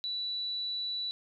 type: tone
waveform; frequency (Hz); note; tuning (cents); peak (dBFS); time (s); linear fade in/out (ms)
sine; 3950; B7; 0; -32; 0.04-1.11; 0
effects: none